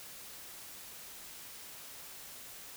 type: silence
effects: white hiss -49 dBFS RMS until 2.76 s